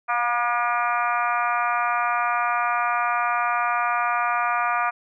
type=harmonic tone with a mistuned harmonic; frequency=240 Hz; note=B3; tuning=49 cents flat; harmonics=3 / 4 / 5 / 6 / 7 / 8 / 9 / 10; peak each=-26 / -28 / -24 / -28 / -35 / -36 / -38 / -32 dBFS; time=0.08-4.91 s; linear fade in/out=20 ms; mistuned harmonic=3; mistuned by=-16 cents; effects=none